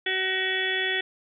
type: harmonic tone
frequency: 377 Hz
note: F#4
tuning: 32 cents sharp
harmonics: 1 / 2 / 4 / 5 / 6 / 7 / 8 / 9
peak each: -32 / -38 / -35 / -27 / -35 / -37 / -37 / -30 dBFS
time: 0.06-1.01 s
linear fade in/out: 5 ms
effects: none